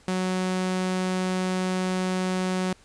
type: tone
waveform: sawtooth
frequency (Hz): 185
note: F#3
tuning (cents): 0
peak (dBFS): -20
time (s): 0.08-2.73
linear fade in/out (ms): 2
effects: pink hiss -56 dBFS RMS until 2.84 s + resampled to 22050 Hz